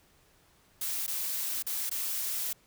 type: noise with dropouts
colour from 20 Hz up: blue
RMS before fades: -33 dBFS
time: 0.81-2.53 s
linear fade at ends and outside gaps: 5 ms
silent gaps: 1.066-1.077 / 1.625-1.665 / 1.896-1.912 s
effects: pink hiss -64 dBFS RMS until 2.66 s